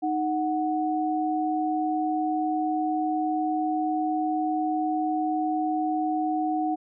sine tone pair together, 310.7 / 739 Hz, D#4 / F#5, -2 / -2 cents, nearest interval octave + minor third, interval 1500 cents, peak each -26 / -26 dBFS, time 0.02-6.76 s, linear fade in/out 20 ms, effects none

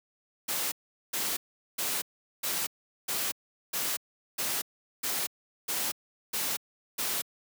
white noise bursts, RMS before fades -31 dBFS, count 11, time 0.48-7.22 s, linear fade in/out 10 ms, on 240 ms, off 410 ms, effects high-pass 150 Hz 12 dB/octave

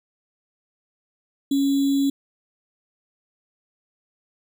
sine tone with sample-and-hold, 277.2 Hz, C#4, in tune, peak -17 dBFS, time 1.51-2.1 s, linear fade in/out 5 ms, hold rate 3675 Hz, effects none

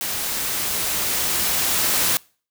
white noise with level ramp, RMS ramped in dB -26 to -19 dBFS, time 0.01-2.17 s, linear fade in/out 0 ms, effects noise-tail reverb RT60 0.4 s tail -25 dB re dry

